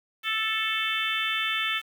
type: harmonic tone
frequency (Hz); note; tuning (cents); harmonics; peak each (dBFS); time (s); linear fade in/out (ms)
440; A4; 0; 3 / 4 / 5 / 6 / 7 / 8; -32 / -32 / -32 / -32 / -32 / -32; 0.23-1.82; 50
effects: 8-bit